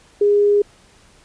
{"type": "tone", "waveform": "sine", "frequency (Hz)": 410, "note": "G#4", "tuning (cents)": -22, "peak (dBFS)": -11, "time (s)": [0.21, 0.62], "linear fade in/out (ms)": 5, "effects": ["pink hiss -51 dBFS RMS until 1.24 s", "resampled to 22050 Hz"]}